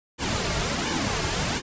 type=noise with flanger; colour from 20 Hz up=pink; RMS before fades=-26 dBFS; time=0.18-1.62 s; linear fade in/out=50 ms; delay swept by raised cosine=1.5 to 4 ms; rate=1.4 Hz; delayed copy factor=-0.65; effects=resampled to 16000 Hz